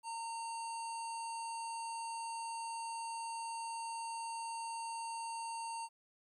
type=harmonic tone; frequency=916 Hz; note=A#5; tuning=31 cents flat; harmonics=1 / 3 / 5 / 7 / 9 / 10; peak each=-40 / -53 / -53 / -60 / -53 / -55 dBFS; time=0.03-5.89 s; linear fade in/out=50 ms; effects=13-bit